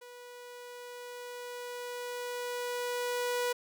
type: tone with level ramp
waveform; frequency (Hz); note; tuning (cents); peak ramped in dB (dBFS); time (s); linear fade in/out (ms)
sawtooth; 489; B4; -17; -44 to -25; 0.01-3.53; 10
effects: none